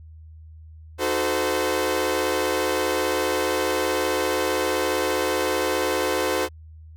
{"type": "chord", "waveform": "sawtooth", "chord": "D# diminished seventh", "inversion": "none", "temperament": "equal with one note detuned", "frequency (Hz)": [311.1, 370, 440, 515.2], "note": ["D#4", "F#4", "A4", "C5"], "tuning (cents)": [0, 0, 0, -27], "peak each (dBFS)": [-26, -23, -24, -21], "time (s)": [0.98, 6.49], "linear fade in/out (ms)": 50, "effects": ["added 79 Hz sine -41 dBFS peak until 6.96 s"]}